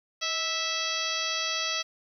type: harmonic tone with a mistuned harmonic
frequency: 656 Hz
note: E5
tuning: 9 cents flat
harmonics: 1 / 2 / 3 / 4 / 5 / 6 / 7 / 8 / 9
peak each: -40 / -36 / -37 / -35 / -34 / -36 / -36 / -37 / -37 dBFS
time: 0.21-1.83 s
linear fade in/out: 20 ms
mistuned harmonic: 1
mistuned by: -56 cents
effects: 10-bit

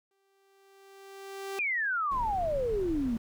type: tone with exponential growth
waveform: sawtooth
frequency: 391.3 Hz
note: G4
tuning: 3 cents flat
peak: -29 dBFS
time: 0.11-1.59 s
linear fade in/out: 2 ms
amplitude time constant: 320 ms
type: exponential sweep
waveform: sine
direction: down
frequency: 2498 to 220 Hz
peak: -27 dBFS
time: 1.59-3.17 s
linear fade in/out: 2 ms
type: noise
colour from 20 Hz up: brown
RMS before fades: -39 dBFS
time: 2.11-3.18 s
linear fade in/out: 5 ms
effects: none

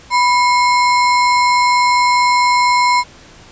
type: tone with sample-and-hold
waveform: sine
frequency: 987.8 Hz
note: B5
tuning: in tune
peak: -9 dBFS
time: 0.1-3.04 s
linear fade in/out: 50 ms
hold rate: 3150 Hz
effects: pink hiss -41 dBFS RMS until 3.51 s + resampled to 16000 Hz

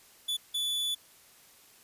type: tone bursts at uneven times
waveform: 45% pulse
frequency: 3462 Hz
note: A7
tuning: 29 cents flat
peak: -29 dBFS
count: 2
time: 0.28-0.37 / 0.54-0.95 s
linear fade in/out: 10 ms
effects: white hiss -58 dBFS RMS until 1.83 s + resampled to 32000 Hz

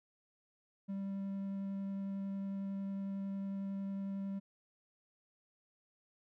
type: tone with vibrato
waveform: triangle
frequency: 196 Hz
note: G3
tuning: in tune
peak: -35 dBFS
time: 0.88-4.4 s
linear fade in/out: 20 ms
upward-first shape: triangle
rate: 11 Hz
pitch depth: 8 cents each way
effects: none

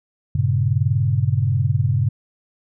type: chord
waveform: sine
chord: G diminished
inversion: none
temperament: equal with one note detuned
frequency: 98 / 117.22 / 138.59 Hz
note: G2 / Bb2 / Db3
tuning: 0 / +10 / 0 cents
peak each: -20 dBFS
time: 0.35-2.09 s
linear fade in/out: 5 ms
effects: none

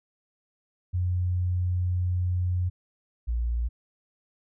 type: tone pair in turn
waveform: sine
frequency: 90 / 58.7 Hz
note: F#2 / A#1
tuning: -47 / +13 cents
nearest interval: perfect fifth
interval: 740 cents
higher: first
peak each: -23 / -24 dBFS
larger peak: first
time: 0.93-2.7 / 3.27-3.69 s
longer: first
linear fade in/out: 20 ms
effects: none

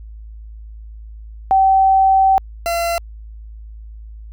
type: tone pair in turn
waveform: sine / 40% pulse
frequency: 770 / 680.5 Hz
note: G5 / F5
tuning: -31 / -45 cents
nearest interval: major second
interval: 214 cents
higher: first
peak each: -9 / -16 dBFS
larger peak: first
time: 1.51-2.38 / 2.66-2.98 s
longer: first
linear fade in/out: 0 ms
effects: added 54 Hz sine -32 dBFS peak until 4.32 s

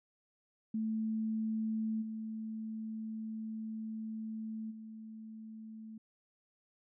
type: tone with level steps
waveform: sine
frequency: 220 Hz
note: A3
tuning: in tune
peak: -32 / -38 / -45 dBFS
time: 0.74-5.98 s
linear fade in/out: 5 ms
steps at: 2.01 / 4.7 s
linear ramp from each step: 20 ms
effects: none

